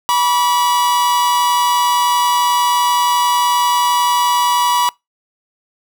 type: tone pair together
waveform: 45% pulse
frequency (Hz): 974 / 1144.8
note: B5 / D6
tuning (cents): -24 / -45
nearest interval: minor third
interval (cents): 279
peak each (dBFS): -13 / -19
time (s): 0.09-4.89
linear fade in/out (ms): 0
effects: noise-tail reverb RT60 0.2 s tail -26 dB re dry